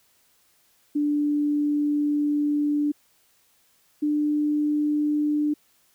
sine tone pair in turn, 293.7 / 297.6 Hz, D4 / D4, 0 / +23 cents, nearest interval unison, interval 23 cents, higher second, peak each -20 dBFS, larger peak neither, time 0.95-2.92 / 4.02-5.54 s, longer first, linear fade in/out 10 ms, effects white hiss -63 dBFS RMS until 5.94 s

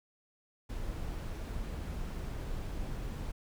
brown noise, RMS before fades -38 dBFS, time 0.69-3.32 s, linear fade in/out 10 ms, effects none

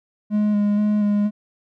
triangle tone with vibrato, 208 Hz, G#3, 3 cents sharp, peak -14 dBFS, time 0.3-1.31 s, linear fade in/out 50 ms, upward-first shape square, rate 2.1 Hz, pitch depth 16 cents each way, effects none

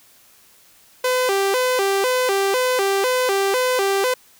sawtooth tone with vibrato, 446 Hz, A4, 23 cents sharp, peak -13 dBFS, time 1.04-4.14 s, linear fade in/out 5 ms, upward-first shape square, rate 2 Hz, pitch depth 220 cents each way, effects white hiss -52 dBFS RMS until 4.39 s

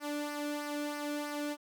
sawtooth tone with flanger, 293.7 Hz, D4, in tune, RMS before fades -37 dBFS, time 0-1.57 s, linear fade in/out 50 ms, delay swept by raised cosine 0.27 to 1.07 ms, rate 3.1 Hz, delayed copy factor -0.55, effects none

